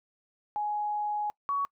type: tone pair in turn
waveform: sine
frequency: 836 / 1124.3 Hz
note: G#5 / C#6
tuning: +11 / +24 cents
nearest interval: perfect fourth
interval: 513 cents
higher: second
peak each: -28 / -26 dBFS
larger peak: second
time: 0.56-1.3 / 1.49-1.65 s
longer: first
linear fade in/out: 0 ms
effects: noise-tail reverb RT60 0.1 s tail -24 dB re dry